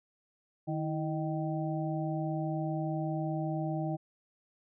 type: harmonic tone with a mistuned harmonic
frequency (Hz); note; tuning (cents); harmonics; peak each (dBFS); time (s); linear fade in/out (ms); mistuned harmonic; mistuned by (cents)
155; D#3; -6; 1 / 2 / 4 / 5; -33 / -36 / -39 / -40; 0.67-3.97; 20; 2; +71
effects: none

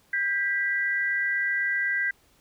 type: tone pair together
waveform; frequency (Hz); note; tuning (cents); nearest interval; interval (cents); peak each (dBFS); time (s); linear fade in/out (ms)
sine; 1593.9 / 1966; G6 / B6; +28 / -8; major third; 364; -26 / -26; 0.13-2.11; 5
effects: pink hiss -62 dBFS RMS until 2.4 s

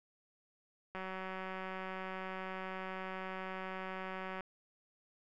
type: click train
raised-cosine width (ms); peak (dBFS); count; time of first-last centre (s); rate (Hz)
0.5; -28; 651; 0.95-4.407; 188
effects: none

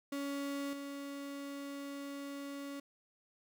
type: tone with level steps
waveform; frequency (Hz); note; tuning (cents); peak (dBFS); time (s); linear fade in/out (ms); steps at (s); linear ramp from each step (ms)
35% pulse; 280.7; C#4; +22; -35 / -40; 0.12-2.8; 5; 0.73; 2
effects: none

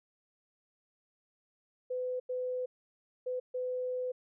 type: tone bursts at uneven times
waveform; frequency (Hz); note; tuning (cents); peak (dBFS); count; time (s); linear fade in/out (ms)
sine; 504; B4; +35; -32; 4; 1.9-2.2 / 2.29-2.66 / 3.26-3.4 / 3.54-4.12; 10
effects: none

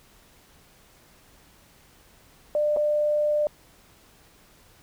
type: tone with dropouts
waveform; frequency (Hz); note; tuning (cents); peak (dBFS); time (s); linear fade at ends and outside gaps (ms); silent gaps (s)
sine; 597; D5; +28; -20; 2.55-3.47; 1; 2.764-2.77
effects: pink hiss -56 dBFS RMS until 4.82 s

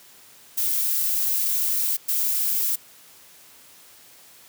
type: noise bursts at uneven times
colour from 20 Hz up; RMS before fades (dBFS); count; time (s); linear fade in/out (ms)
violet; -23; 2; 0.57-1.97 / 2.08-2.76; 10
effects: white hiss -50 dBFS RMS until 4.48 s + high-pass 80 Hz 12 dB/octave

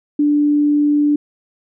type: tone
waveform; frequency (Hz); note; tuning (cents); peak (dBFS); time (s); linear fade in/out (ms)
sine; 293.7; D4; 0; -11; 0.19-1.16; 5
effects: none

